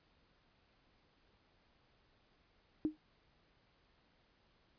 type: tone with exponential decay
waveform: sine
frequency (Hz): 308.1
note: D#4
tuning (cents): -17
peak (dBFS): -27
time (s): 2.85-2.97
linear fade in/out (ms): 0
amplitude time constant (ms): 24
effects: pink hiss -72 dBFS RMS until 4.78 s + resampled to 11025 Hz